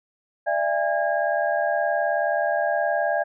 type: tone cluster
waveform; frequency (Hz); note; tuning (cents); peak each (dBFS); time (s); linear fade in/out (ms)
sine; 593 / 672 / 814 / 1637; D5 / E5 / G#5 / G#6; +17 / +33 / -35 / -25; -25 / -24 / -27 / -28; 0.46-3.24; 20
effects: none